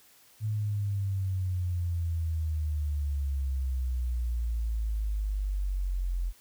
sine exponential sweep, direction down, 108.8 to 43 Hz, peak -27 dBFS, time 0.4-6.33 s, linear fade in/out 50 ms, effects white hiss -59 dBFS RMS until 6.4 s

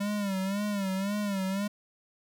square tone with vibrato, 198.6 Hz, G3, 23 cents sharp, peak -29 dBFS, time 0-1.68 s, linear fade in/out 10 ms, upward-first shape sine, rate 1.9 Hz, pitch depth 87 cents each way, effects none

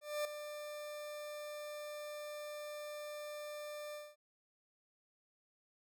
40% pulse tone with ADSR envelope, 595 Hz, D5, 22 cents sharp, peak -33 dBFS, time 0.01-4.16 s, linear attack 240 ms, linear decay 3 ms, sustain -10 dB, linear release 220 ms, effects none

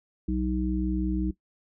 harmonic tone, 62.8 Hz, B1, 30 cents sharp, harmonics 1 / 3 / 5, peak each -29 / -29 / -29 dBFS, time 0.28-1.31 s, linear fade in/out 5 ms, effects noise-tail reverb RT60 0.1 s tail -17 dB re dry

